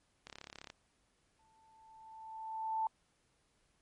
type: click train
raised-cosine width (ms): 0.2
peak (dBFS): -30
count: 16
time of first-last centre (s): 0.27-0.701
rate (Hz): 34.8
type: tone with exponential growth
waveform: sine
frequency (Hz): 884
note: A5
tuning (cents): +8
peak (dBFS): -30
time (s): 1.39-2.87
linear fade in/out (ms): 2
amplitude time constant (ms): 320
effects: pink hiss -75 dBFS RMS until 3.81 s + MP3 48 kbps